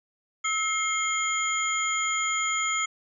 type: tone cluster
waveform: sine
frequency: 1300 / 2131 / 3205 / 6920 Hz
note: E6 / C7 / G7 / A8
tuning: -24 / +31 / +38 / -30 cents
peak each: -29 / -28 / -34 / -30 dBFS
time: 0.44-2.86 s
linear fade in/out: 10 ms
effects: none